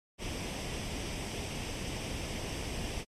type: noise with comb filter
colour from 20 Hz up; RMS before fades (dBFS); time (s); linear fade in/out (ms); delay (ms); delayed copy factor
pink; -37; 0.18-3.05; 50; 0.36; +0.55
effects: low-pass 8000 Hz 12 dB/octave + MP3 64 kbps